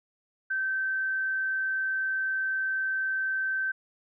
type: tone with frequency modulation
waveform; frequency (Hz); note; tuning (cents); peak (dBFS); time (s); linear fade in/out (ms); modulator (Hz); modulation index
sine; 1548; G6; -22; -26; 0.5-3.72; 10; 39.9; 0.23
effects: none